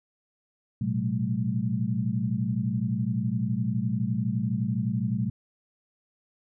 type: tone cluster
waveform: sine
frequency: 115 / 126.8 / 186.7 / 214.5 Hz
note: A#2 / B2 / F#3 / A3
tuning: -23 / +46 / +16 / -44 cents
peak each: -30 dBFS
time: 0.81-5.3 s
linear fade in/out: 5 ms
effects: none